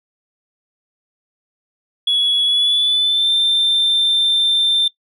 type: tone with pitch glide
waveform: sine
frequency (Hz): 3373 to 3574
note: G#7 to A7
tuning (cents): +26 to +26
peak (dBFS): -11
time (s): 2.07-4.88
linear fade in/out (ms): 5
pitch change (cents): +100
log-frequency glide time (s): 2.44-3.32
effects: noise-tail reverb RT60 0.1 s tail -19 dB re dry + tanh soft clip ceiling -10 dBFS